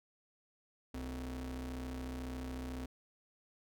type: ring-modulated tone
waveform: 45% pulse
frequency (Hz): 96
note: G2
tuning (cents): -36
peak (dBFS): -37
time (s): 0.94-2.86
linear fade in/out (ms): 5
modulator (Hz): 161
effects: none